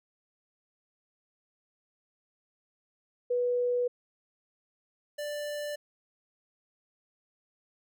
sine / square tone pair in turn, 489.9 / 589.2 Hz, B4 / D5, -14 / +6 cents, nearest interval minor third, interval 320 cents, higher second, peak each -25 / -34 dBFS, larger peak first, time 3.3-3.88 / 5.18-5.76 s, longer neither, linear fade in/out 10 ms, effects none

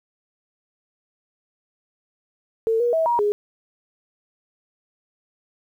sine tone with pitch steps, 449.2 / 479.3 / 648 / 950 / 413.9 Hz, A4 / A#4 / E5 / A#5 / G#4, +36 / +48 / -30 / +33 / -6 cents, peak -17 dBFS, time 2.67-3.32 s, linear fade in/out 0 ms, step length 130 ms, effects 9-bit

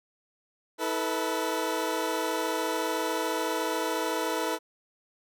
20% pulse chord, E suspended fourth, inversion none, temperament equal with one note detuned, 322.7 / 440 / 493.9 Hz, E4 / A4 / B4, -37 / 0 / 0 cents, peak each -27 dBFS, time 0.78-4.59 s, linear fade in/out 50 ms, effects none

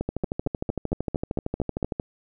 two click trains, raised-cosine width 2 ms, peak -13 / -13 dBFS, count 9 / 26, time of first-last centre 0.01-1.828 / 0.09-1.998 s, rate 4.4 / 13.1 Hz, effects none

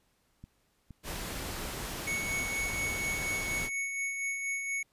click train, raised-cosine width 5 ms, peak -34 dBFS, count 6, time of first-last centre 0.44-2.776 s, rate 2.14 Hz
pink noise, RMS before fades -38 dBFS, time 1.03-3.7 s, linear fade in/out 50 ms
square tone with tremolo, 2217 Hz, C#7, in tune, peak -31 dBFS, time 2.07-4.83 s, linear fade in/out 5 ms, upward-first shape sine, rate 4.2 Hz, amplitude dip 40%
effects pink hiss -72 dBFS RMS until 4.92 s + resampled to 32000 Hz

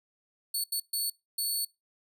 15% pulse tone bursts at uneven times, 4435 Hz, C#8, in tune, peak -22 dBFS, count 4, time 0.54-0.64 / 0.72-0.8 / 0.93-1.1 / 1.38-1.65 s, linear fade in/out 5 ms, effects noise-tail reverb RT60 0.2 s tail -21 dB re dry

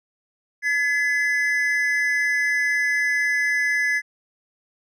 triangle tone pair together, 1702 / 2024 Hz, G#6 / B6, +42 / +42 cents, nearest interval minor third, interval 300 cents, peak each -20 dBFS, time 0.62-4.02 s, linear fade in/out 50 ms, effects resampled to 32000 Hz

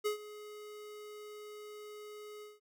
square tone with ADSR envelope, 420.6 Hz, G#4, 22 cents sharp, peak -30 dBFS, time 0.04-2.6 s, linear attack 22 ms, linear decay 110 ms, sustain -17 dB, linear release 180 ms, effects none

